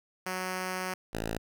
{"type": "tone pair in turn", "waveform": "5% pulse", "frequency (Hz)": [185, 55.14], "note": ["F#3", "A1"], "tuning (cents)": [0, 4], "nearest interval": "octave + major sixth", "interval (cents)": 2096, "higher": "first", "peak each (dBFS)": -21, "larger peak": "neither", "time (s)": [[0.26, 0.94], [1.13, 1.38]], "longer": "first", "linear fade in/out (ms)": 5, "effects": []}